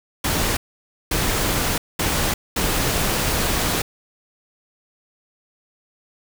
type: noise bursts at uneven times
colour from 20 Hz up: pink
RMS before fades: -21 dBFS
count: 4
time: 0.24-0.57 / 1.11-1.78 / 1.99-2.34 / 2.56-3.82 s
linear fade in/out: 5 ms
effects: none